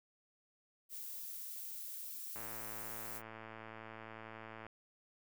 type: noise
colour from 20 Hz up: violet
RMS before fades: -46 dBFS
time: 0.89-3.22 s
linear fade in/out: 50 ms
type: click train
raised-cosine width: 0.5 ms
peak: -34 dBFS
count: 257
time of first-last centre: 2.36-4.666 s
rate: 111 Hz
effects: none